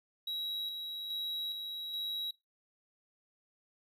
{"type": "tone with tremolo", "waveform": "triangle", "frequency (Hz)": 3866, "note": "B7", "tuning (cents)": -38, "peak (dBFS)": -33, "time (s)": [0.27, 2.31], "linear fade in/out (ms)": 5, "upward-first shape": "square", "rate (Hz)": 1.2, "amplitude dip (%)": 35, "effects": ["noise-tail reverb RT60 0.2 s tail -19 dB re dry"]}